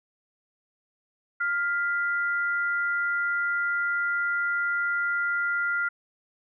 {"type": "tone pair together", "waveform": "sine", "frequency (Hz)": [1403.9, 1987], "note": ["F6", "B6"], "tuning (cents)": [9, 10], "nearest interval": "tritone", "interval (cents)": 601, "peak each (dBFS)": [-24, -33], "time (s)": [1.4, 5.89], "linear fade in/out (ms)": 10, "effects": []}